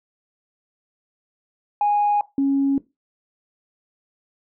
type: tone pair in turn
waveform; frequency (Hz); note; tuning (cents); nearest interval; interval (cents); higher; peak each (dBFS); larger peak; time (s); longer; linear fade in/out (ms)
sine; 826 / 275.6; G#5 / C#4; -10 / -10; octave + perfect fifth; 1900; first; -15; neither; 1.81-2.21 / 2.38-2.78; neither; 2
effects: noise-tail reverb RT60 0.2 s tail -17 dB re dry + tanh soft clip ceiling -12 dBFS